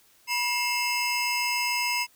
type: tone cluster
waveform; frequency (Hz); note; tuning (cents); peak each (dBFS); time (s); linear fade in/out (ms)
square; 972 / 2129 / 2656 / 5100; B5 / C7 / E7 / D#8; -28 / +30 / +12 / +42; -31; 0.27-2.07; 50
effects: white hiss -60 dBFS RMS until 2.15 s